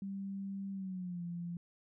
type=tone with pitch glide; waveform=sine; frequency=196 to 172.61 Hz; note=G3 to F3; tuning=0 to -20 cents; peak=-38 dBFS; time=0.02-1.57 s; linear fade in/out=2 ms; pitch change=-220 cents; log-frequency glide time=0.72-1.23 s; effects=none